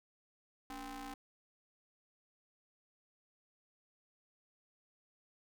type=ring-modulated tone; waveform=sawtooth; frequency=254.2 Hz; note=C4; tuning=50 cents flat; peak=-37 dBFS; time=0.7-1.14 s; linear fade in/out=2 ms; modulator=538 Hz; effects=none